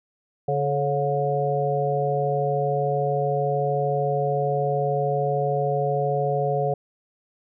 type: harmonic tone with a mistuned harmonic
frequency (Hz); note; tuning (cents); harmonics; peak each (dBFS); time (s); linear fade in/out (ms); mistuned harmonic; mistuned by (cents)
143.4; D3; -41; 1 / 3 / 4 / 5; -26 / -26 / -26 / -26; 0.48-6.74; 5; 4; -72
effects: none